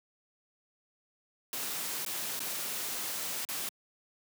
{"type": "noise with dropouts", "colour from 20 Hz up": "white", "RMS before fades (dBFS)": -36, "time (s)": [1.53, 3.69], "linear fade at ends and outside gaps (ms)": 1, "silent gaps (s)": [[2.05, 2.062], [2.393, 2.403], [3.45, 3.488]], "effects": ["high-pass 150 Hz 12 dB/octave"]}